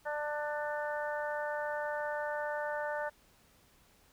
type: harmonic tone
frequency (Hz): 297.1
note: D4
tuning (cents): +20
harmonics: 2 / 3 / 4 / 5 / 6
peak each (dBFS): -36 / -39 / -47 / -41 / -43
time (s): 0.05-3.1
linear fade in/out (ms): 20
effects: pink hiss -65 dBFS RMS until 4.12 s